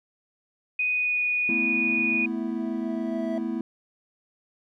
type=tone with pitch glide; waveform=sine; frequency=2489 to 2466 Hz; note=D#7 to D#7; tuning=0 to -16 cents; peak=-22 dBFS; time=0.79-2.26 s; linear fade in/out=5 ms; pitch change=-16 cents; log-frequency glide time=0.91-1.23 s
type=chord; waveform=triangle; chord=A suspended second; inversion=none; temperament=equal; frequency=220 / 246.9 / 329.6 Hz; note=A3 / B3 / E4; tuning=0 / 0 / 0 cents; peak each=-29 dBFS; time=1.49-3.61 s; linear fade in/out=2 ms
type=tone with exponential growth; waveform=triangle; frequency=656 Hz; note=E5; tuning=9 cents flat; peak=-27 dBFS; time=1.54-3.38 s; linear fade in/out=1 ms; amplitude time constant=400 ms
effects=none